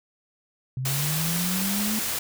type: linear sweep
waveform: sine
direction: up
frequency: 126.4 to 219.4 Hz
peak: -26 dBFS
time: 0.77-1.99 s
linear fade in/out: 2 ms
type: noise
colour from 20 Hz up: white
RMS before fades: -28 dBFS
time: 0.85-2.19 s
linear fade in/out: 5 ms
effects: none